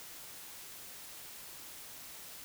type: silence
effects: white hiss -49 dBFS RMS until 2.44 s